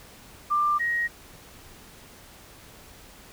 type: tone pair in turn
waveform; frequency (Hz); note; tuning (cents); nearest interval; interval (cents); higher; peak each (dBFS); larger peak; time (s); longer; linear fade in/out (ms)
sine; 1188 / 1885.8; D6 / A#6; +20 / +20; minor sixth; 800; second; -20 / -23; first; 0.5-0.79 / 0.79-1.08; neither; 20
effects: pink hiss -49 dBFS RMS until 3.32 s